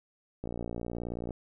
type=click train; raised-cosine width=2 ms; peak=-23 dBFS; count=52; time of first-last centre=0.44-1.307 s; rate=58.8 Hz; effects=none